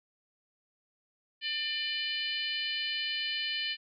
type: harmonic tone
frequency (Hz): 597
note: D5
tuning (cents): +28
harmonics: 3 / 4 / 5 / 6 / 7 / 8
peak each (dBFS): -39 / -38 / -34 / -46 / -38 / -44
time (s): 1.41-3.77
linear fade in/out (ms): 50
effects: none